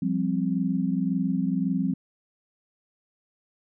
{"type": "chord", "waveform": "sine", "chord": "F suspended second", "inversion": "none", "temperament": "just", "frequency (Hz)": [174.61, 196.44, 261.9], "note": ["F3", "G3", "C4"], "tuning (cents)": [0, 4, 2], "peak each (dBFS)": -27, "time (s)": [0.02, 1.94], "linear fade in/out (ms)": 5, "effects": []}